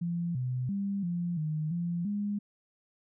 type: tone with pitch steps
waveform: sine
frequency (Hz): 171.4 / 126.6 / 198.7 / 173.7 / 154.4 / 172.2 / 204.8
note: F3 / B2 / G3 / F3 / D#3 / F3 / G#3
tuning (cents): -32 / +43 / +24 / -9 / -13 / -24 / -24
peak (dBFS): -29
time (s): 0.01-2.39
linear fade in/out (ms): 10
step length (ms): 340
effects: none

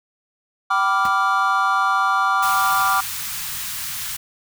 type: chord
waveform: triangle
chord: G dominant seventh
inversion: none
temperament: equal with one note detuned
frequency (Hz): 771.9 / 987.8 / 1174.7 / 1396.9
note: G5 / B5 / D6 / F6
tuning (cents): -27 / 0 / 0 / 0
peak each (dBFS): -21 / -23 / -17 / -20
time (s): 0.7-3.01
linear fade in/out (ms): 10
type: noise with exponential decay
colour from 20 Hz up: pink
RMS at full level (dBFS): -28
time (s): 1.05-1.14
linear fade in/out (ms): 1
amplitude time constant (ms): 18
type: band-stop noise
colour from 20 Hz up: white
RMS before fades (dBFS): -28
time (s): 2.42-4.17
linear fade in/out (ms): 10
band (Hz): 180 to 1000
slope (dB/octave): 24
effects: none

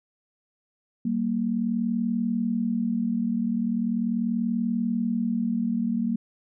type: tone pair together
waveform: sine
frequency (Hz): 192.31 / 232.7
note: G3 / A#3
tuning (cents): -33 / -3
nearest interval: minor third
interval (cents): 330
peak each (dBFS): -28 / -24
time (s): 1.05-6.16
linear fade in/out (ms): 5
effects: none

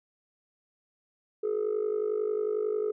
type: tone with amplitude modulation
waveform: sine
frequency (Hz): 424.4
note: G#4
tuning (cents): +38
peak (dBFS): -21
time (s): 1.43-2.92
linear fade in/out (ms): 10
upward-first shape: sine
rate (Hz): 51.1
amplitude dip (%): 85
effects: tanh soft clip ceiling -22 dBFS

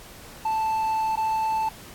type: tone with dropouts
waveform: triangle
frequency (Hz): 880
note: A5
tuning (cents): 0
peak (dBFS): -20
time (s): 0.45-1.69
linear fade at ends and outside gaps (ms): 5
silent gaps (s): 1.157-1.173
effects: pink hiss -45 dBFS RMS until 1.94 s + AAC 64 kbps

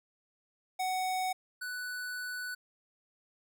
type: tone pair in turn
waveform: square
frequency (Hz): 745 / 1487.2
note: F#5 / F#6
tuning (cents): +12 / +8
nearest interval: octave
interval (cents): 1196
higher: second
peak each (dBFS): -31 / -37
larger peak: first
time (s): 0.79-1.33 / 1.61-2.55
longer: second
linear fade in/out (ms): 10
effects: none

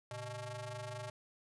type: ring-modulated tone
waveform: sawtooth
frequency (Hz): 250.2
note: B3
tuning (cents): +23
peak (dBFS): -35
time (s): 0.11-1.1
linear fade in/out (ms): 2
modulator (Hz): 363
effects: resampled to 24000 Hz

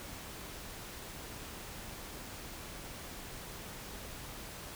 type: silence
effects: pink hiss -46 dBFS RMS until 4.75 s

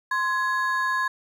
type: ring-modulated tone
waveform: triangle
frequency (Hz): 1359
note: F6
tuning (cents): -48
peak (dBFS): -17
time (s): 0.11-1.08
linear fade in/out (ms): 5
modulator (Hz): 317
effects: 9-bit

